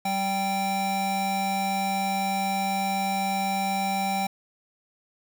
square tone pair together, 193.64 / 784 Hz, G3 / G5, -21 / 0 cents, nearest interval 2 octaves, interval 2421 cents, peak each -31 / -26 dBFS, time 0.05-4.27 s, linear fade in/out 5 ms, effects 8-bit

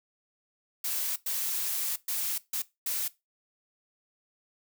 blue noise bursts at uneven times, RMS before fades -31 dBFS, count 5, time 0.84-1.16 / 1.26-1.96 / 2.08-2.38 / 2.53-2.62 / 2.86-3.08 s, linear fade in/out 5 ms, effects noise-tail reverb RT60 0.2 s tail -18 dB re dry

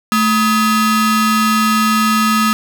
45% pulse ring-modulated tone, 741 Hz, F#5, 2 cents sharp, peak -8 dBFS, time 0.12-2.53 s, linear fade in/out 0 ms, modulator 521 Hz, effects none

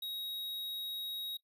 square tone, 3795 Hz, A#7, 30 cents sharp, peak -39 dBFS, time 0.02-1.37 s, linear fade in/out 5 ms, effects noise-tail reverb RT60 0.1 s tail -18 dB re dry

